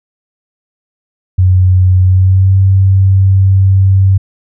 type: tone with pitch glide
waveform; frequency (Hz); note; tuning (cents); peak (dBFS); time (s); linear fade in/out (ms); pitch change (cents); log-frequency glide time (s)
sine; 92.2 to 96.12; F#2 to G2; -6 to -34; -4; 1.38-4.18; 10; +72; 2.02-2.56
effects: none